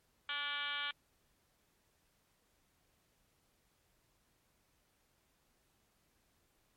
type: tone with frequency modulation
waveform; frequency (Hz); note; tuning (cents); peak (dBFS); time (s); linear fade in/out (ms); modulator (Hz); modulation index
sine; 2321; D7; -21; -36; 0.29-0.91; 2; 293; 4.1
effects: pink hiss -75 dBFS RMS until 6.76 s + MP3 64 kbps